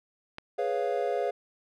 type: click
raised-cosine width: 0.3 ms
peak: -22 dBFS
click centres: 0.384 s
type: chord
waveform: triangle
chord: C# dominant seventh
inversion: second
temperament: equal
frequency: 415.3 / 493.9 / 554.4 / 698.5 Hz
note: G#4 / B4 / C#5 / E#5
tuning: 0 / 0 / 0 / 0 cents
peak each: -30 dBFS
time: 0.58-1.31 s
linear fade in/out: 10 ms
effects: none